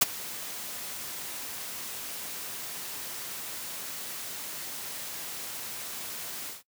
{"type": "noise with ADSR envelope", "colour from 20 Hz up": "white", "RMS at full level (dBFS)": -18, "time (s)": [0.01, 6.63], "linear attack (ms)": 10, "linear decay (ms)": 22, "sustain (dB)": -20, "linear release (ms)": 150, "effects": ["noise-tail reverb RT60 0.1 s tail -21 dB re dry", "high-pass 100 Hz 12 dB/octave"]}